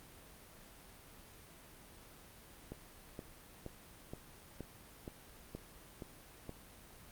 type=click train; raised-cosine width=2 ms; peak=-30 dBFS; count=9; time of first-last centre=2.72-6.494 s; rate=2.12 Hz; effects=pink hiss -57 dBFS RMS until 7.11 s + Opus 32 kbps